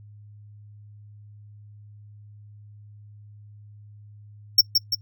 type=tone with echo; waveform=square; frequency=5460 Hz; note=F8; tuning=40 cents flat; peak=-11 dBFS; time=4.58-4.61 s; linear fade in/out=5 ms; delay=170 ms; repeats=2; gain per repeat=-5 dB; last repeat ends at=4.95 s; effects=noise-tail reverb RT60 0.1 s tail -20 dB re dry + added 104 Hz sine -44 dBFS peak until 5.01 s